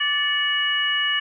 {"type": "harmonic tone with a mistuned harmonic", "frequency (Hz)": 583, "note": "D5", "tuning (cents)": -13, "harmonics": [2, 3, 4, 5], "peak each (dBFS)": [-31, -23, -31, -22], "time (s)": [0, 1.2], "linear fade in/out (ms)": 10, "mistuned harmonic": 4, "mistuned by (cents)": -71, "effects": []}